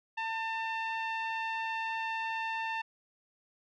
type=tone with low-pass filter; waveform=sawtooth; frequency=897 Hz; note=A5; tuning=33 cents sharp; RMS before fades=-35 dBFS; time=0.17-2.82 s; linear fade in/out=10 ms; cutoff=2600 Hz; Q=2; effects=none